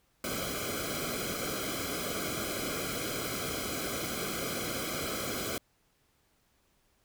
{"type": "noise with comb filter", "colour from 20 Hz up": "pink", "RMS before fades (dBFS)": -35, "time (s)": [0.24, 5.58], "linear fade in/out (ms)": 2, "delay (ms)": 1.1, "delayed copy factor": -1, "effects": ["pink hiss -71 dBFS RMS until 7.04 s"]}